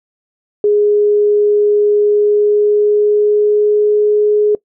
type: tone with pitch glide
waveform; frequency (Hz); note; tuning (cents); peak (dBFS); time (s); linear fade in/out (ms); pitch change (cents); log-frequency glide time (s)
sine; 415.3 to 419.4; G#4 to G#4; 0 to +17; -8; 0.64-4.55; 2; +17; 1.98-3.95
effects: noise-tail reverb RT60 0.1 s tail -21 dB re dry